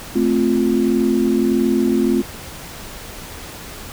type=chord; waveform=sine; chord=F major; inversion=first; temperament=equal; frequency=220 / 261.6 / 349.2 Hz; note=A3 / C4 / F4; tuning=0 / 0 / 0 cents; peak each=-18 dBFS; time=0.15-2.22 s; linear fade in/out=10 ms; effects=pink hiss -34 dBFS RMS until 3.92 s